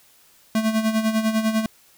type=tone with tremolo; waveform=square; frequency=220 Hz; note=A3; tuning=in tune; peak=-17 dBFS; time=0.55-1.66 s; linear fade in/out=2 ms; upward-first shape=sine; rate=10 Hz; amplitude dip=65%; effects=white hiss -55 dBFS RMS until 1.97 s